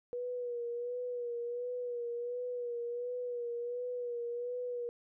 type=tone with vibrato; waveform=sine; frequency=484 Hz; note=B4; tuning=35 cents flat; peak=-35 dBFS; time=0.13-4.89 s; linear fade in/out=0 ms; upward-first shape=sine; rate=1.4 Hz; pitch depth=39 cents each way; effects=none